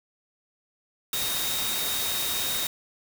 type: tone in noise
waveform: sine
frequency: 3729 Hz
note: A#7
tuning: in tune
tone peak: -31 dBFS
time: 1.13-2.67 s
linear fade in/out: 2 ms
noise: white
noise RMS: -29 dBFS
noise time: 1.13-2.67 s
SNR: -5 dB
effects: none